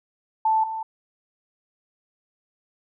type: tone pair in turn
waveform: sine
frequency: 880 / 886.1 Hz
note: A5 / A5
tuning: 0 / +12 cents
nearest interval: unison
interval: 12 cents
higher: second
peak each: -17 / -27 dBFS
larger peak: first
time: 0.45-0.64 / 0.64-0.83 s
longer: neither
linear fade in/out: 5 ms
effects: none